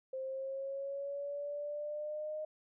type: linear sweep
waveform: sine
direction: up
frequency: 523.3 to 618 Hz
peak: -37 dBFS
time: 0.13-2.45 s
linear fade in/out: 5 ms
effects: none